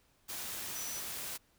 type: tone in noise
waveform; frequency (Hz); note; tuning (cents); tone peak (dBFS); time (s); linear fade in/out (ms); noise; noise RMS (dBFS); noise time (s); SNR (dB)
sine; 5920; F#8; 0; -42; 0.74-1.01; 20; white; -41; 0.28-1.38; -4
effects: pink hiss -70 dBFS RMS until 1.58 s